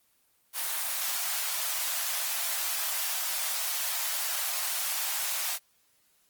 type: high-pass noise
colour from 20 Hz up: white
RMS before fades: -31 dBFS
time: 0.53-5.59 s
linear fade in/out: 50 ms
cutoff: 610 Hz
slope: 48 dB/octave
effects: white hiss -68 dBFS RMS until 6.29 s + Opus 24 kbps